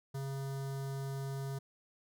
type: tone with notch filter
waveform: square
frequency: 136.5 Hz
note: C#3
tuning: 26 cents flat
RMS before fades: -39 dBFS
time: 0.14-1.59 s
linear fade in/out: 10 ms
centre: 2500 Hz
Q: 1.1
effects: none